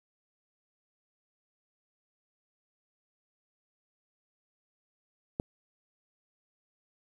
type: click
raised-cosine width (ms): 2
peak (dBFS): -17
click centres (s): 5.399
effects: 9-bit